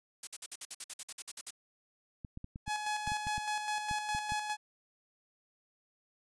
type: noise bursts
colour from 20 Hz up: blue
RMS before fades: -38 dBFS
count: 14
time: 0.23-1.507 s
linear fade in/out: 5 ms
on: 42 ms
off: 53 ms
type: clicks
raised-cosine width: 5 ms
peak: -30 dBFS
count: 12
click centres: 2.248 / 2.374 / 2.444 / 2.559 / 2.679 / 3.076 / 3.119 / 3.269 / 3.38 / 3.912 / 4.149 / 4.321 s
type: tone with tremolo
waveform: sawtooth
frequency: 845 Hz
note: G#5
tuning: 30 cents sharp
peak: -28 dBFS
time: 2.66-4.57 s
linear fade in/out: 50 ms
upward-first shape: square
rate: 4.9 Hz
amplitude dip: 45%
effects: resampled to 22050 Hz